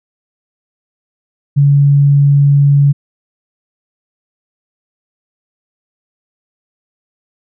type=tone; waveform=sine; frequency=141.9 Hz; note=C#3; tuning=41 cents sharp; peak=-5 dBFS; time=1.56-2.93 s; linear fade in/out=20 ms; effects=none